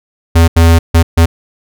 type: tone bursts at uneven times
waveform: square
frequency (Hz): 83.1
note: E2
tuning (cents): +15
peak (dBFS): -4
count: 4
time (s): 0.35-0.48 / 0.56-0.79 / 0.94-1.03 / 1.17-1.26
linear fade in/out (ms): 10
effects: none